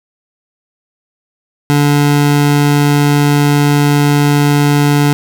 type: tone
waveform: 25% pulse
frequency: 145.1 Hz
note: D3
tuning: 21 cents flat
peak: -4 dBFS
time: 1.7-5.13 s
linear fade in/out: 0 ms
effects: none